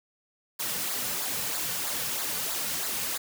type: noise with flanger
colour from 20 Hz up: white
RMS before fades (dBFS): -31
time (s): 0.59-3.18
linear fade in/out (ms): 10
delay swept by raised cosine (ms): 0.34 to 3.14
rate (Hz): 3.1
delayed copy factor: -0.65
effects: none